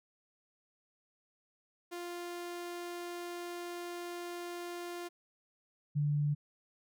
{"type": "tone pair in turn", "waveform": ["sawtooth", "sine"], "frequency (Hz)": [349.2, 146.82], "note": ["F4", "D3"], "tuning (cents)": [0, 0], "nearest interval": "octave + minor third", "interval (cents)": 1500, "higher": "first", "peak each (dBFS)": [-36, -28], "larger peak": "second", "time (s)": [[1.91, 5.09], [5.95, 6.35]], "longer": "first", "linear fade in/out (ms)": 20, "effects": []}